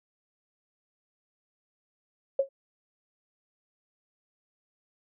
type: tone with exponential decay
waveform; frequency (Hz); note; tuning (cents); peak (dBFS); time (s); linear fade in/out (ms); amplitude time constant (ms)
sine; 545; C#5; -29; -17; 2.39-2.49; 5; 21
effects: none